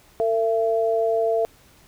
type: tone pair together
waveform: sine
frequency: 451.8 / 672 Hz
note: A4 / E5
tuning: +46 / +33 cents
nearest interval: perfect fifth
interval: 687 cents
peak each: -21 dBFS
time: 0.2-1.45 s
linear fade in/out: 0 ms
effects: pink hiss -54 dBFS RMS until 1.87 s